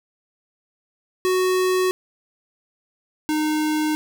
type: tone pair in turn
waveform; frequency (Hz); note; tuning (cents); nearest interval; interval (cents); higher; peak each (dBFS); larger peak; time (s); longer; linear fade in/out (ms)
square; 370 / 306.9; F#4 / D#4; 0 / -24; minor third; 324; first; -18 / -20; first; 1.25-1.91 / 3.29-3.95; neither; 0
effects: none